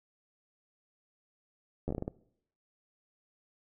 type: slowing click train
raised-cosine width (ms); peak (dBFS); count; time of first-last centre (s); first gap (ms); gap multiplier
2; -21; 8; 1.88-2.079; 11; 1.31
effects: noise-tail reverb RT60 0.7 s tail -21 dB re dry